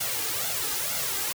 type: noise with flanger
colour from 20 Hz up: white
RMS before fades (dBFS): -29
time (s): 0-1.33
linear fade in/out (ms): 10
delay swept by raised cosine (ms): 1.4 to 2.5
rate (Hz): 2.1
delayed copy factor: +0.65
effects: high-pass 80 Hz 12 dB/octave